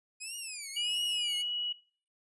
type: tone with vibrato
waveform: 5% pulse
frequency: 2489 Hz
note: D#7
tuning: in tune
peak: -29 dBFS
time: 0.2-1.43 s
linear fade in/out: 20 ms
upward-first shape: triangle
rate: 1.5 Hz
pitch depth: 260 cents each way
type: tone with pitch glide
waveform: sine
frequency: 2906 to 2923 Hz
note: F#7 to F#7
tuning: -32 to -22 cents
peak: -31 dBFS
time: 0.76-1.73 s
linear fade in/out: 10 ms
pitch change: +10 cents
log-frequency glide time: 1.17-1.45 s
effects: noise-tail reverb RT60 0.4 s tail -19 dB re dry + resampled to 24000 Hz